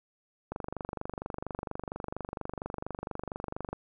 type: click train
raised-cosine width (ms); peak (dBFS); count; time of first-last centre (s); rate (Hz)
1; -21; 79; 0.52-3.73; 24.3
effects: none